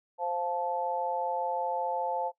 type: chord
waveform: sine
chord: F major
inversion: second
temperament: just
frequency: 523.8 / 698.5 / 873.1 Hz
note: C5 / F5 / A5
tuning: +2 / 0 / -14 cents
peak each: -34 / -35 / -31 dBFS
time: 0.18-2.32 s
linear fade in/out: 50 ms
effects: noise-tail reverb RT60 0.1 s tail -18 dB re dry